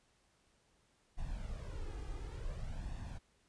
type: noise with flanger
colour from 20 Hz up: brown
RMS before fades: -42 dBFS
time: 1.17-3.19 s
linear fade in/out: 20 ms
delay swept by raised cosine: 1.1 to 2.5 ms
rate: 0.56 Hz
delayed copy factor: +0.7
effects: pink hiss -73 dBFS RMS until 3.48 s + resampled to 22050 Hz